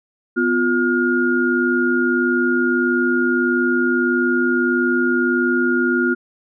sine tone cluster, 249.5 / 351.1 / 1423 Hz, B3 / F4 / F6, +18 / +9 / +32 cents, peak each -19 dBFS, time 0.36-6.15 s, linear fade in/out 20 ms, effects none

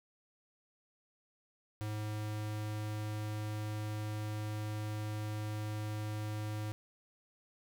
square tone, 106.5 Hz, G#2, 44 cents sharp, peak -37 dBFS, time 1.81-6.72 s, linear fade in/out 0 ms, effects none

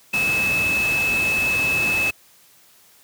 sine tone in noise, 2600 Hz, E7, 24 cents flat, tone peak -18 dBFS, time 0.13-2.11 s, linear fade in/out 10 ms, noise pink, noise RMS -28 dBFS, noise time 0.13-2.11 s, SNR +7 dB, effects white hiss -53 dBFS RMS until 3.03 s + high-pass 80 Hz 12 dB/octave

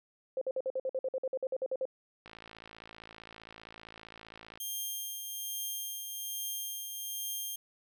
sine tone bursts, 523.3 Hz, C5, in tune, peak -30 dBFS, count 16, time 0.37-1.854 s, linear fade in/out 2 ms, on 44 ms, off 52 ms
click train, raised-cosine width 0.3 ms, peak -32 dBFS, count 129, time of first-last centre 2.26-4.575 s, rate 55.3 Hz
5% pulse tone with tremolo, 3200 Hz, G7, 35 cents sharp, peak -26 dBFS, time 4.6-7.56 s, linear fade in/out 5 ms, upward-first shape triangle, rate 1.2 Hz, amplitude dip 45%
effects none

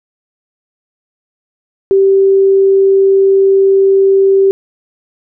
sine tone, 389.1 Hz, G4, 13 cents flat, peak -5 dBFS, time 1.91-4.51 s, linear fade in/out 0 ms, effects none

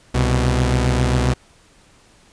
sawtooth tone pair together, 65.8 / 124.21 Hz, C2 / B2, +10 / +10 cents, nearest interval major seventh, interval 1100 cents, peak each -14 dBFS, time 0.14-1.34 s, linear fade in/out 10 ms, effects pink hiss -52 dBFS RMS until 2.32 s + resampled to 22050 Hz

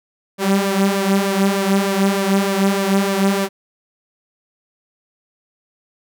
sawtooth tone with flanger, 196 Hz, G3, in tune, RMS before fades -17 dBFS, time 0.38-3.49 s, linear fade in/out 50 ms, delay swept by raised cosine 1.7 to 5 ms, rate 3.3 Hz, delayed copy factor +0.65, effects none

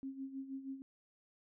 sine tone with tremolo, 269 Hz, C4, 48 cents sharp, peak -39 dBFS, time 0.03-0.82 s, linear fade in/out 0 ms, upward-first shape sine, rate 6.3 Hz, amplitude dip 70%, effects none

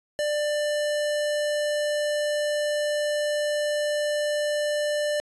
square tone, 593 Hz, D5, 17 cents sharp, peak -24 dBFS, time 0.19-5.2 s, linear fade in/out 0 ms, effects resampled to 24000 Hz

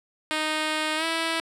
5% pulse tone with pitch glide, 309.8 to 327.8 Hz, D#4 to E4, -7 to -10 cents, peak -13 dBFS, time 0.31-1.4 s, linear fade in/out 0 ms, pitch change +97 cents, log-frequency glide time 0.96-1.05 s, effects low-pass 9000 Hz 12 dB/octave

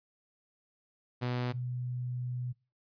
sawtooth / sine tone pair in turn, 123.47 / 124.14 Hz, B2 / B2, 0 / +9 cents, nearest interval unison, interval 9 cents, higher second, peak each -27 / -33 dBFS, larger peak first, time 1.21-1.53 / 1.53-2.53 s, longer second, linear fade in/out 20 ms, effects noise-tail reverb RT60 0.3 s tail -23 dB re dry + resampled to 11025 Hz

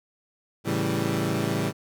20% pulse chord, A dominant seventh, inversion none, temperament equal, 110 / 138.59 / 164.81 / 196 Hz, A2 / C#3 / E3 / G3, 0 / 0 / 0 / 0 cents, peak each -25 dBFS, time 0.64-1.73 s, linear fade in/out 50 ms, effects none

